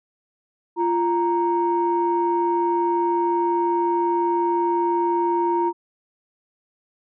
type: tone pair together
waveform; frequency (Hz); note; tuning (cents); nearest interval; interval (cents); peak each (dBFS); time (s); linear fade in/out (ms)
sine; 345.8 / 932.8; F4 / A#5; -17 / +1; octave + perfect fourth; 1718; -20; 0.76-5.73; 50
effects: tanh soft clip ceiling -11 dBFS